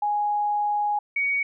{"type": "tone pair in turn", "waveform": "sine", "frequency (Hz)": [830, 2245], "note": ["G#5", "C#7"], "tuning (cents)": [-1, 21], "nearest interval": "octave + perfect fourth", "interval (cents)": 1722, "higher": "second", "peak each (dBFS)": -21, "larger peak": "neither", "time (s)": [[0.02, 0.99], [1.16, 1.43]], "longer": "first", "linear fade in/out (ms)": 5, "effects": []}